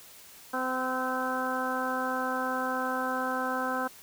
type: harmonic tone with a mistuned harmonic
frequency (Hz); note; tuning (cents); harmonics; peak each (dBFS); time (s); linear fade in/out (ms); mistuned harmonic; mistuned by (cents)
256.9; C4; -32; 1 / 2 / 3 / 4 / 5 / 6; -35 / -35 / -35 / -35 / -35 / -35; 0.53-3.88; 10; 5; +23
effects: white hiss -51 dBFS RMS until 4.02 s